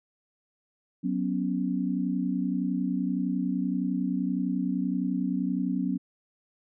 sine chord, F# suspended fourth, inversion none, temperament just, 185 / 246.7 / 277.5 Hz, F#3 / B3 / C#4, 0 / -2 / +2 cents, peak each -29 / -30 / -30 dBFS, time 1.03-5.98 s, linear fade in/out 20 ms, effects none

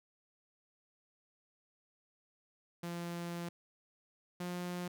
sawtooth tone pair in turn, 172 / 177.55 Hz, F3 / F3, -26 / +29 cents, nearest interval minor second, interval 55 cents, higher second, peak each -35 / -34 dBFS, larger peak second, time 2.83-3.49 / 4.4-4.88 s, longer first, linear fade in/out 5 ms, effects none

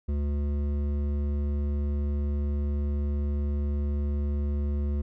sine tone with hard clipping, 72.1 Hz, D2, 31 cents flat, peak -27 dBFS, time 0.08-5.02 s, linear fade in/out 10 ms, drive 11 dB, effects none

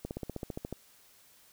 slowing click train, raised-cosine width 2 ms, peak -23 dBFS, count 11, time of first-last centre 0.05-0.726 s, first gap 59 ms, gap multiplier 1.03, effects white hiss -61 dBFS RMS until 1.52 s

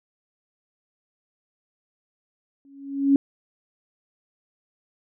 sine tone with exponential growth, 277.2 Hz, C#4, in tune, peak -11 dBFS, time 2.65-3.16 s, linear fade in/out 1 ms, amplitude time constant 110 ms, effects none

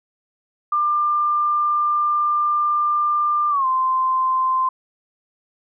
sine tone with pitch glide, 1194 to 1039.4 Hz, D6 to C6, +28 to -12 cents, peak -16 dBFS, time 0.72-4.69 s, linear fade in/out 5 ms, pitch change -240 cents, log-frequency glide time 3.5-3.66 s, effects none

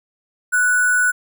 sine tone with sample-and-hold, 1480 Hz, F#6, in tune, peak -13 dBFS, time 0.52-1.12 s, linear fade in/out 20 ms, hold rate 8820 Hz, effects none

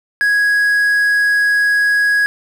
triangle tone with quantisation, 1661.2 Hz, G#6, in tune, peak -9 dBFS, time 0.21-2.26 s, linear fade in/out 0 ms, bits 6, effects none

